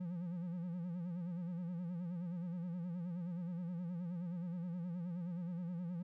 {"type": "tone with vibrato", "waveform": "triangle", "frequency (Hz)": 174.61, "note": "F3", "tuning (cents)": 0, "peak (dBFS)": -37, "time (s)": [0, 6.03], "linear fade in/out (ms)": 10, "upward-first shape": "sine", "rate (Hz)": 9.5, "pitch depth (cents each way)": 89, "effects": []}